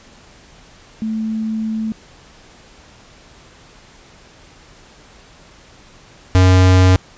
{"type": "tone pair in turn", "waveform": ["sine", "square"], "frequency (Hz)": [220, 92.5], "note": ["A3", "F#2"], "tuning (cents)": [0, 0], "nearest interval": "octave + minor third", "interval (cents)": 1500, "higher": "first", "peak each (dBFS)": [-18, -8], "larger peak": "second", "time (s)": [[1.02, 1.92], [6.35, 6.96]], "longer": "first", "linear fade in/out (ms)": 0, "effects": ["pink hiss -45 dBFS RMS until 7.17 s", "resampled to 16000 Hz"]}